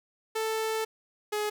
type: tone pair in turn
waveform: sawtooth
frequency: 441.3 / 420.7 Hz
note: A4 / G#4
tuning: +5 / +22 cents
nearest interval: minor second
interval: 83 cents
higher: first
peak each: -24 dBFS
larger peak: neither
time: 0.35-0.85 / 1.32-1.5 s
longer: first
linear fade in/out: 10 ms
effects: none